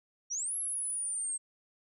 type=exponential two-way sweep; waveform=sine; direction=up then down; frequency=5500 to 11240 to 8310 Hz; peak=-32 dBFS; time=0.3-1.38 s; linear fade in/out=20 ms; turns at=0.56 s; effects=none